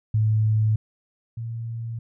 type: tone pair in turn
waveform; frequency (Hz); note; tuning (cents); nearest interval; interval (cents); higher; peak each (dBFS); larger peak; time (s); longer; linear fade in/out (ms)
sine; 108.6 / 115.06; A2 / A#2; -22 / -22; minor second; 100; second; -17 / -28; first; 0.14-0.76 / 1.37-1.99; neither; 5
effects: none